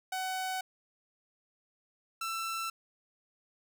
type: tone pair in turn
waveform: sawtooth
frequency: 750 / 1336.3 Hz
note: F#5 / E6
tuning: +23 / +23 cents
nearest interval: minor seventh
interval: 1000 cents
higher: second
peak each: -29 / -30 dBFS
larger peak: first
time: 0.12-0.61 / 2.21-2.7 s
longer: neither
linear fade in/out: 5 ms
effects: none